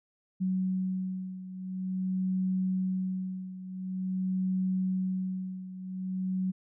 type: beating tone pair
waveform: sine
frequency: 186.5 / 186.97 Hz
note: F#3 / F#3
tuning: +14 / +18 cents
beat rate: 0.47 Hz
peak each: -30 / -34 dBFS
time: 0.4-6.52 s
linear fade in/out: 20 ms
effects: none